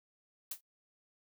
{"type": "noise with exponential decay", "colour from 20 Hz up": "blue", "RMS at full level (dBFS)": -34, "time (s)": [0.51, 0.61], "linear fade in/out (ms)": 5, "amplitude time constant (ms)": 21, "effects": ["noise-tail reverb RT60 0.1 s tail -25 dB re dry"]}